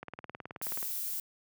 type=click train; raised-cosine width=0.5 ms; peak=-26 dBFS; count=16; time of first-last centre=0.03-0.828 s; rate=18.8 Hz
type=noise; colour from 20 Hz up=violet; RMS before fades=-36 dBFS; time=0.62-1.2 s; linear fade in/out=2 ms
effects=high-pass 100 Hz 12 dB/octave